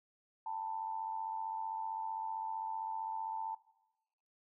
sine tone with amplitude modulation, 888 Hz, A5, 16 cents sharp, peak -34 dBFS, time 0.46-3.55 s, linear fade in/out 5 ms, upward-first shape sine, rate 95.5 Hz, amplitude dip 70%, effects noise-tail reverb RT60 1.0 s tail -18 dB re dry

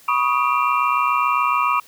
sine tone cluster, 979 / 1117 / 1244 / 2379 / 2733 Hz, B5 / C#6 / D#6 / D7 / F7, -15 / +13 / -1 / +22 / -38 cents, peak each -23 / -20 / -20 / -27 / -29 dBFS, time 0.08-1.8 s, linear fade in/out 5 ms, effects white hiss -49 dBFS RMS until 1.87 s

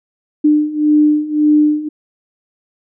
sine beating tone pair, 299.4 / 301.2 Hz, D4 / D4, +33 / +44 cents, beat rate 1.8 Hz, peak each -14 / -11 dBFS, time 0.44-1.89 s, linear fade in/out 10 ms, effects none

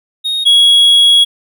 triangle tone pair in turn, 3729 / 3328 Hz, A#7 / G#7, 0 / +3 cents, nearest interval major second, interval 197 cents, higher first, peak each -12 / -3 dBFS, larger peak second, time 0.24-0.45 / 0.45-1.25 s, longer second, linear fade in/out 20 ms, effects none

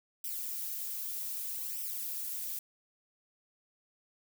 violet noise with flanger, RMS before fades -38 dBFS, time 0.24-2.59 s, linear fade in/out 2 ms, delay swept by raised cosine 0.35 to 5.05 ms, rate 0.64 Hz, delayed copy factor +0.7, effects none

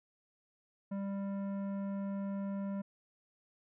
sine tone with tanh clipping, 197.6 Hz, G3, 14 cents sharp, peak -37 dBFS, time 0.91-2.82 s, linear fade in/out 10 ms, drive 13 dB, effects none

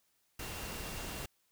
sine tone in noise, 2759 Hz, F7, 22 cents flat, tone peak -52 dBFS, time 0.39-1.26 s, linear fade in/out 5 ms, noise pink, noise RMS -42 dBFS, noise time 0.39-1.26 s, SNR -13 dB, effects white hiss -75 dBFS RMS until 1.51 s

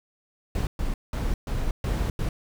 brown noise bursts at uneven times, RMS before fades -26 dBFS, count 6, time 0.55-0.67 / 0.79-0.94 / 1.13-1.34 / 1.47-1.71 / 1.84-2.1 / 2.19-2.29 s, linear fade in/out 2 ms, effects none

